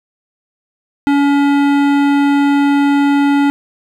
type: tone with hard clipping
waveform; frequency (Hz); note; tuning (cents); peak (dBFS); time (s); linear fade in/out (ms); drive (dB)
sine; 283.3; C#4; +38; -11; 1.07-3.5; 0; 16
effects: none